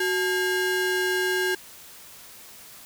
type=ring-modulated tone; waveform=square; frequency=622.3 Hz; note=D#5; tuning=in tune; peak=-20 dBFS; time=0-1.55 s; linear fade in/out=5 ms; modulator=992 Hz; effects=white hiss -46 dBFS RMS until 2.85 s